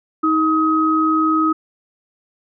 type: tone pair together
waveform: sine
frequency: 315.6 / 1264.9 Hz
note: D#4 / D#6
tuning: +25 / +28 cents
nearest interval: 2 octaves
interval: 2403 cents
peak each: -16 dBFS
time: 0.23-1.53 s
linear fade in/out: 10 ms
effects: none